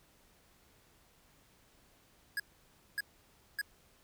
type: tone bursts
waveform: square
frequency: 1661.2 Hz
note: G#6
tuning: in tune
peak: -33 dBFS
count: 3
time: 2.37-3.614 s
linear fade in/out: 2 ms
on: 28 ms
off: 580 ms
effects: pink hiss -66 dBFS RMS until 4.03 s